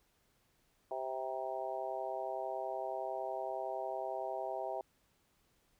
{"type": "harmonic tone with a mistuned harmonic", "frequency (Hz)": 130.81, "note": "C3", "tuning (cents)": 0, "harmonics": [3, 4, 5, 6, 7], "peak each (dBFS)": [-45, -44, -40, -42, -47], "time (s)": [0.91, 4.81], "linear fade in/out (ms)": 2, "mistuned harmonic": 7, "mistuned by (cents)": 41, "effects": ["pink hiss -74 dBFS RMS until 5.79 s"]}